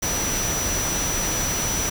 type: tone in noise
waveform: sine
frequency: 5900 Hz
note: F#8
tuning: 6 cents flat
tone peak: -25 dBFS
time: 0.02-1.9 s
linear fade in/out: 10 ms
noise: pink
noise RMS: -26 dBFS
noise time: 0.02-1.9 s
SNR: -2 dB
effects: none